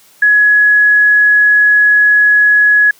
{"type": "tone", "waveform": "sine", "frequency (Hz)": 1683, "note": "G#6", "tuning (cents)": 23, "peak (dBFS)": -5, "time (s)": [0.22, 2.91], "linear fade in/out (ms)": 5, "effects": ["white hiss -46 dBFS RMS until 2.99 s", "high-pass 100 Hz 12 dB/octave"]}